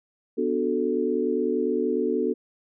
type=chord; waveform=sine; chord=B minor seventh; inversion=none; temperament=equal; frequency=246.9 / 293.7 / 370 / 440 Hz; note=B3 / D4 / F#4 / A4; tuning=0 / 0 / 0 / 0 cents; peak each=-28 / -29 / -27 / -26 dBFS; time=0.37-2.34 s; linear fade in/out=20 ms; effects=none